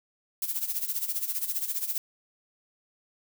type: noise with tremolo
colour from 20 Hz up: violet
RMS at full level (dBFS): -28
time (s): 0.42-1.98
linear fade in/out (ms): 2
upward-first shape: sine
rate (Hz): 15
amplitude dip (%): 75
effects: none